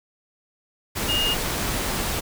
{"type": "tone in noise", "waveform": "sine", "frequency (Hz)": 2845, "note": "F7", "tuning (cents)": 31, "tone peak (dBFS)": -21, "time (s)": [1.08, 1.35], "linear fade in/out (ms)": 20, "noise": "pink", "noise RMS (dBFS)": -26, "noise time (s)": [0.95, 2.21], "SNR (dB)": 2, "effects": []}